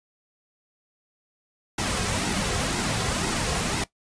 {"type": "noise with flanger", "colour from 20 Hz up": "pink", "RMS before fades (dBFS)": -26, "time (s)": [1.78, 3.84], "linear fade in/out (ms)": 5, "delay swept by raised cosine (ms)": [1.7, 3.4], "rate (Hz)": 2, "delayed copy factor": -0.55, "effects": ["noise-tail reverb RT60 0.1 s tail -17 dB re dry", "resampled to 22050 Hz"]}